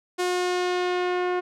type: tone with low-pass filter sweep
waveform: sawtooth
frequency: 360 Hz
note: F#4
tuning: 47 cents flat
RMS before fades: -25 dBFS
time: 0.18-1.41 s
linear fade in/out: 20 ms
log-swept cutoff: 10000 to 1800 Hz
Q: 0.83
effects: none